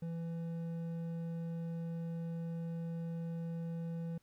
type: tone with hard clipping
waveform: triangle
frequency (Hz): 166.7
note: E3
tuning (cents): +20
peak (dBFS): -39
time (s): 0.02-4.18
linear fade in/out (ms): 5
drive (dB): 10
effects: pink hiss -75 dBFS RMS until 4.22 s